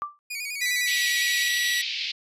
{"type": "tone with exponential decay", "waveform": "sine", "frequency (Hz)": 1174.7, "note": "D6", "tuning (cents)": 0, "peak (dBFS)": -23, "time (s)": [0.02, 0.19], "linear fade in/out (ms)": 0, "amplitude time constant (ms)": 35}
{"type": "tone with vibrato", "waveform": "sawtooth", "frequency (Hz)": 2349, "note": "D7", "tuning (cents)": 0, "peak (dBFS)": -27, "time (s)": [0.3, 1.49], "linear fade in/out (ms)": 10, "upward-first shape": "square", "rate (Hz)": 9.8, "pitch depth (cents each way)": 74}
{"type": "tone with pitch glide", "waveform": "sawtooth", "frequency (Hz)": [1975.5, 1942.7], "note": ["B6", "B6"], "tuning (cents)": [0, -29], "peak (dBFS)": -20, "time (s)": [0.61, 1.82], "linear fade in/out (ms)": 10, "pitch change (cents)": -29, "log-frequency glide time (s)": [0.75, 1.09]}
{"type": "band-pass noise", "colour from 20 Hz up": "white", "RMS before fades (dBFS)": -30, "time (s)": [0.87, 2.12], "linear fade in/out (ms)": 10, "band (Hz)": [2200, 4700], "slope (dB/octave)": 48}
{"effects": ["resampled to 32000 Hz"]}